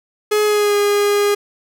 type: tone with pitch glide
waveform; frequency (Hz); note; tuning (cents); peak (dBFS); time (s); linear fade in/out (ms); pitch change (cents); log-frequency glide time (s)
45% pulse; 422 to 409.5; G#4 to G#4; +28 to -24; -13; 0.31-1.35; 10; -52; 0.45-0.76
effects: none